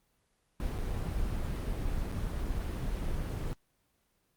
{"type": "noise with dropouts", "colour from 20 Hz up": "brown", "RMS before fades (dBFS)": -33, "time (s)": [0.6, 3.53], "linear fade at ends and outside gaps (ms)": 0, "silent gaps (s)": [[0.781, 0.787], [2.115, 2.124]], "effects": ["pink hiss -74 dBFS RMS until 4.36 s", "Opus 24 kbps"]}